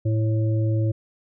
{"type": "harmonic tone", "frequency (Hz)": 110, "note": "A2", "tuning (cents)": 0, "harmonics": [1, 3, 5], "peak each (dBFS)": [-19, -29, -33], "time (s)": [0.05, 0.92], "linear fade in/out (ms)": 10, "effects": []}